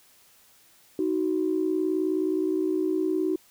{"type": "tone pair together", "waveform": "sine", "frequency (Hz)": [313.4, 372.7], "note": ["D#4", "F#4"], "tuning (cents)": [13, 13], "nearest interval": "minor third", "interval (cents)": 300, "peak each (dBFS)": -25, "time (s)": [0.99, 3.36], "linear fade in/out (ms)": 2, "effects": ["tanh soft clip ceiling -15 dBFS", "white hiss -58 dBFS RMS until 3.5 s"]}